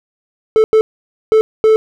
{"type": "tone bursts at uneven times", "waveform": "triangle", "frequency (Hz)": 437.9, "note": "A4", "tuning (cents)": -8, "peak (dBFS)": -4, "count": 4, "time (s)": [[0.56, 0.64], [0.73, 0.81], [1.32, 1.41], [1.64, 1.76]], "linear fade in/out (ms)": 0, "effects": []}